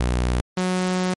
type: tone pair in turn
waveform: sawtooth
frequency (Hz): 61.2 / 183.39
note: B1 / F#3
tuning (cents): -15 / -15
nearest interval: octave + perfect fifth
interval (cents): 1900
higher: second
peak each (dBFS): -15 / -16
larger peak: first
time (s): 0-0.41 / 0.57-1.14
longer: second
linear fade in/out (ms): 5
effects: MP3 48 kbps